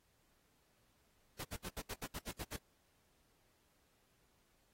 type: noise bursts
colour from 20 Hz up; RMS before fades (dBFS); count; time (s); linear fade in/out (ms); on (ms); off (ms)
pink; -44; 10; 1.39-2.567; 10; 52; 73
effects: pink hiss -75 dBFS RMS until 4.73 s + AAC 48 kbps

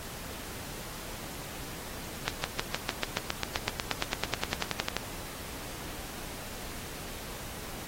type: accelerating click train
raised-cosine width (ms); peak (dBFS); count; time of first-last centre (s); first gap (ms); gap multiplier
0.2; -9; 24; 2.28-4.966; 160; 0.97
effects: pink hiss -42 dBFS RMS until 7.87 s + AAC 48 kbps

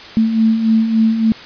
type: beating tone pair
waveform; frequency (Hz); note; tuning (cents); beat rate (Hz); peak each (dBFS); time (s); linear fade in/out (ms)
sine; 220 / 223.5; A3 / A3; 0 / +27; 3.5; -19 / -11; 0.17-1.32; 0
effects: white hiss -34 dBFS RMS until 1.45 s + resampled to 11025 Hz

